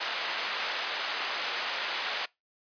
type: band-pass noise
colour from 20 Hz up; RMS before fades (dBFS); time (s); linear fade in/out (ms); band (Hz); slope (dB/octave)
white; -33; 0-2.26; 10; 620 to 3500; 12
effects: noise-tail reverb RT60 0.2 s tail -23 dB re dry + resampled to 11025 Hz

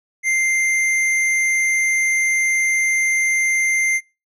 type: tone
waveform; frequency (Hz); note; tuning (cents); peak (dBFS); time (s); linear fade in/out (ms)
square; 2093; C7; 0; -16; 0.23-4.01; 50
effects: noise-tail reverb RT60 0.3 s tail -26 dB re dry + low-pass 10000 Hz 12 dB/octave

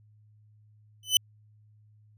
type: tone with exponential growth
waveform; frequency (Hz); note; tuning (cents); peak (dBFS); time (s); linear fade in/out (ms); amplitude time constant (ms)
sawtooth; 3016; F#7; +32; -11; 1.03-1.17; 2; 29
effects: added 106 Hz sine -56 dBFS peak until 2.17 s + resampled to 32000 Hz

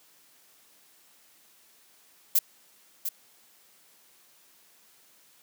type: noise with echo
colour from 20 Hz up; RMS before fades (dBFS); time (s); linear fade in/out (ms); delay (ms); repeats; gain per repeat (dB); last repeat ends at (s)
violet; -21; 2.35-2.39; 5; 700; 1; -9; 3.09
effects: white hiss -60 dBFS RMS until 5.42 s + high-pass 150 Hz 12 dB/octave

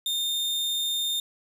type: tone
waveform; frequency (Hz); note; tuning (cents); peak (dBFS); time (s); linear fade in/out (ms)
40% pulse; 3637; A#7; -43; -24; 0.06-1.2; 2
effects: none

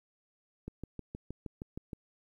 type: click train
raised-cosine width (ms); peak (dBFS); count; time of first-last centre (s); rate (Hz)
3; -27; 9; 0.68-1.932; 6.39
effects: 11-bit

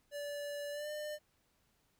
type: tone with pitch glide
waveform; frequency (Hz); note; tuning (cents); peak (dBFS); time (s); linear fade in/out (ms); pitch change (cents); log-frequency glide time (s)
square; 579 to 601.2; D5 to D5; -25 to +40; -40; 0.11-1.19; 50; +65; 0.71-0.89
effects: pink hiss -75 dBFS RMS until 1.99 s

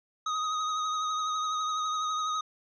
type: tone with vibrato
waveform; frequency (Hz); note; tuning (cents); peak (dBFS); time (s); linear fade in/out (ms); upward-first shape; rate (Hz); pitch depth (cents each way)
square; 1254; D#6; +13; -29; 0.26-2.41; 5; triangle; 12; 32
effects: resampled to 16000 Hz

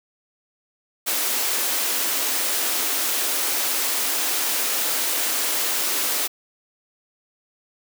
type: high-pass noise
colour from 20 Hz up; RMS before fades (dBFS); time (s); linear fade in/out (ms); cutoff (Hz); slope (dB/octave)
white; -23; 1.06-6.28; 20; 250; 48
effects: none

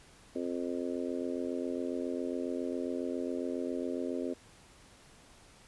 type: harmonic tone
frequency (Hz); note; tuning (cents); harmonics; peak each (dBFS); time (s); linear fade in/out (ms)
87.31; F2; 0; 3 / 4 / 5 / 6 / 7; -36 / -38 / -40 / -42 / -43; 0.35-4.34; 10
effects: pink hiss -58 dBFS RMS until 5.67 s + resampled to 24000 Hz

